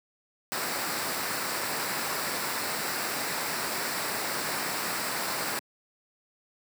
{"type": "noise with comb filter", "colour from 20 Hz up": "pink", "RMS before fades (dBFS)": -31, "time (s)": [0.52, 5.59], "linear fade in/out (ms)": 0, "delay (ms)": 0.31, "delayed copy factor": -0.5, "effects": ["high-pass 200 Hz 12 dB/octave"]}